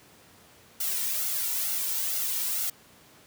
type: noise with flanger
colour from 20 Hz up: blue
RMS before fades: -29 dBFS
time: 0.8-2.7 s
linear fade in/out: 5 ms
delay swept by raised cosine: 1.4 to 2.19 ms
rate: 2.2 Hz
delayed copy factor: +0.65
effects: pink hiss -55 dBFS RMS until 3.26 s + high-pass 100 Hz 12 dB/octave